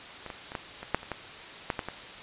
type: clicks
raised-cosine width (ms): 0.5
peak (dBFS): -24 / -22 / -25 / -16 / -24 / -8 / -28 / -17 / -12 / -15 / -19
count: 11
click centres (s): 0.263 / 0.302 / 0.519 / 0.552 / 0.83 / 0.946 / 1.031 / 1.117 / 1.702 / 1.792 / 1.886
effects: white hiss -43 dBFS RMS until 2.22 s + resampled to 8000 Hz